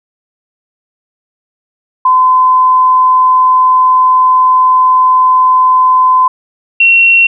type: tone pair in turn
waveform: sine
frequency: 1022 / 2728 Hz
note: C6 / F7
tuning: -41 / -41 cents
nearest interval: octave + perfect fourth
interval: 1700 cents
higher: second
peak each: -4 / -3 dBFS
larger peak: second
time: 2.05-6.28 / 6.8-7.27 s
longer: first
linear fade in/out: 5 ms
effects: none